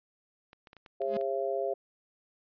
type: clicks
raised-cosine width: 0.3 ms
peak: -35 dBFS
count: 8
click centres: 0.531 / 0.672 / 0.731 / 0.767 / 0.862 / 1.018 / 1.139 / 1.212 s
type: harmonic tone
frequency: 135.2 Hz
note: C#3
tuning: 43 cents flat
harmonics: 3 / 4 / 5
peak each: -33 / -33 / -33 dBFS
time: 1-1.74 s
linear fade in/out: 10 ms
type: tone with exponential growth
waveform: 45% pulse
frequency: 209.6 Hz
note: G#3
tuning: 16 cents sharp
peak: -33 dBFS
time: 1.02-1.17 s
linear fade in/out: 2 ms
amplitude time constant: 31 ms
effects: resampled to 11025 Hz